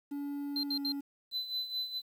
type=tone with pitch glide; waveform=triangle; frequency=284.9 to 281.1 Hz; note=C#4 to C#4; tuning=+48 to +24 cents; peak=-33 dBFS; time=0.11-1.01 s; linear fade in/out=10 ms; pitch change=-24 cents; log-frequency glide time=0.66-0.76 s
type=tone bursts; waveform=triangle; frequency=4159 Hz; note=C8; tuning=11 cents flat; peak=-30 dBFS; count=3; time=0.56-0.921 s; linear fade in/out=2 ms; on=73 ms; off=71 ms
type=tone with tremolo; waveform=triangle; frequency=4020 Hz; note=B7; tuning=30 cents sharp; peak=-30 dBFS; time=1.31-2.02 s; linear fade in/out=50 ms; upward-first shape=sine; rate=4.7 Hz; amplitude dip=70%
effects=10-bit